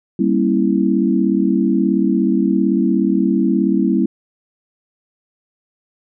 sine chord, G diminished seventh, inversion none, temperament equal with one note detuned, 196 / 233.1 / 271.9 / 329.6 Hz, G3 / Bb3 / Db4 / Fb4, 0 / 0 / -33 / 0 cents, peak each -17 / -19 / -19 / -18 dBFS, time 0.19-4.06 s, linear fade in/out 5 ms, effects none

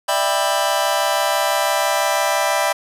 sawtooth chord, E minor seventh, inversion third, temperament just, 593.3 / 659.3 / 791.1 / 988.9 Hz, D5 / E5 / G5 / B5, +18 / 0 / +16 / +2 cents, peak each -18 dBFS, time 0.08-2.73 s, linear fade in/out 10 ms, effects resampled to 32000 Hz + 7-bit

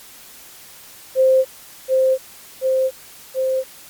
sine tone with echo, 523.3 Hz, C5, in tune, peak -10 dBFS, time 1.15-1.45 s, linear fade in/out 50 ms, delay 730 ms, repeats 3, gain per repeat -2 dB, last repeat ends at 3.64 s, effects white hiss -42 dBFS RMS until 3.89 s + MP3 96 kbps

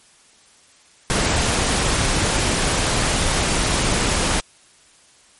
pink noise, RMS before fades -19 dBFS, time 1.1-4.4 s, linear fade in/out 0 ms, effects white hiss -52 dBFS RMS until 5.39 s + MP3 48 kbps

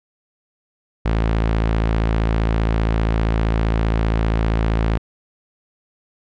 sawtooth tone, 55.2 Hz, A1, 6 cents sharp, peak -12 dBFS, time 1.05-4.98 s, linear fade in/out 10 ms, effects low-pass 3000 Hz 12 dB/octave

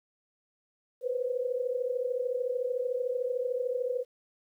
sine tone cluster, 476.5 / 496.5 / 530 Hz, A#4 / B4 / C5, +38 / +9 / +22 cents, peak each -37 / -30 / -35 dBFS, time 1.01-4.05 s, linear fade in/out 50 ms, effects 11-bit

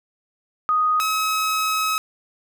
sine / sawtooth tone pair in turn, 1244.5 / 1279.5 Hz, D#6 / D#6, 0 / +48 cents, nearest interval unison, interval 48 cents, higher second, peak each -16 dBFS, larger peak neither, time 0.69-1 / 1-1.98 s, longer second, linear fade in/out 0 ms, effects none

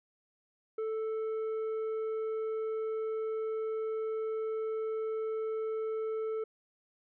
triangle tone with tanh clipping, 440 Hz, A4, in tune, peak -33 dBFS, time 0.78-6.44 s, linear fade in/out 5 ms, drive 10 dB, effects none

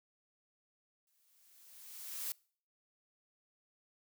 blue noise with exponential growth, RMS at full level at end -38 dBFS, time 1.07-2.32 s, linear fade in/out 2 ms, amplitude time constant 270 ms, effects noise-tail reverb RT60 0.5 s tail -25 dB re dry

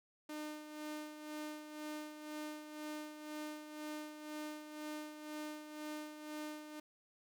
sawtooth tone with tremolo, 303.2 Hz, D#4, 45 cents flat, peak -38 dBFS, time 0.29-6.8 s, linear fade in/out 5 ms, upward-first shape sine, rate 2 Hz, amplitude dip 60%, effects none

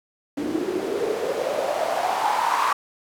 white noise with band-pass filter sweep, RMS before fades -24 dBFS, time 0.37-2.73 s, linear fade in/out 5 ms, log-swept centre 290 to 1100 Hz, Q 6.1, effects none

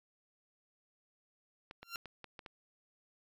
clicks, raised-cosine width 0.3 ms, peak -31 dBFS, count 7, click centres 1.711 / 1.83 / 1.958 / 2.057 / 2.243 / 2.392 / 2.462 s
15% pulse tone with exponential growth, 1377 Hz, F6, 25 cents flat, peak -30 dBFS, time 1.82-1.96 s, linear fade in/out 2 ms, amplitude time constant 30 ms
effects none

